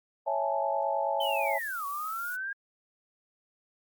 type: chord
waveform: sine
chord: A major seventh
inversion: first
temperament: equal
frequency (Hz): 554.4 / 659.3 / 830.6 / 880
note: C#5 / E5 / G#5 / A5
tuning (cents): 0 / 0 / 0 / 0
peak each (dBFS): -32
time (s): 0.26-1.59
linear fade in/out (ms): 20
type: noise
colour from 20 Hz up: violet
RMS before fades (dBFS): -44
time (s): 1.2-2.37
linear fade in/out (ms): 20
type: linear two-way sweep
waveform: sine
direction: down then up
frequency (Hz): 3109 to 1108.7 to 1631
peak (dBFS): -32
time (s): 1.2-2.53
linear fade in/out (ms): 5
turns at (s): 1.86
effects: Opus 48 kbps